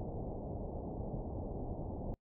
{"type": "low-pass noise", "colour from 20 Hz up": "pink", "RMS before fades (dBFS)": -41, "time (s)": [0, 2.14], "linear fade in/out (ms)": 0, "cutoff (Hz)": 790, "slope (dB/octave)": 48, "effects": ["noise-tail reverb RT60 0.1 s tail -26 dB re dry"]}